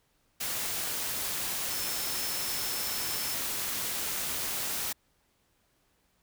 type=tone in noise; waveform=sine; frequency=5290 Hz; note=E8; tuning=5 cents sharp; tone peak=-39 dBFS; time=1.7-3.35 s; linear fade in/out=10 ms; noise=white; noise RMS=-33 dBFS; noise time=0.4-4.93 s; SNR=-9 dB; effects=pink hiss -71 dBFS RMS until 6.22 s